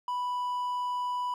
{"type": "tone", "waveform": "triangle", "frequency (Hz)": 987.8, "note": "B5", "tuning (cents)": 0, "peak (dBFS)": -27, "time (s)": [0.08, 1.34], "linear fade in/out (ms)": 2, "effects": []}